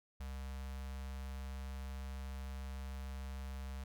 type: tone with notch filter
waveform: square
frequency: 66.7 Hz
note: C2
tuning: 34 cents sharp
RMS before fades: -44 dBFS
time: 0.2-3.84 s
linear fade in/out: 5 ms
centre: 340 Hz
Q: 0.94
effects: none